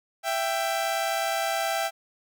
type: tone pair together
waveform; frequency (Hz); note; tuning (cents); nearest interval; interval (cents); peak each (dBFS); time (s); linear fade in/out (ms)
sawtooth; 665 / 784; E5 / G5; +15 / 0; minor third; 285; -24 / -24; 0.23-1.91; 50
effects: none